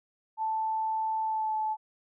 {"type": "tone with pitch glide", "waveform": "sine", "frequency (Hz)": [880, 867.4], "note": ["A5", "A5"], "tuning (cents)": [0, -25], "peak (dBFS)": -27, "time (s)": [0.37, 1.77], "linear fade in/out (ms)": 50, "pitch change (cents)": -25, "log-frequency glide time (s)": [1.23, 1.55], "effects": []}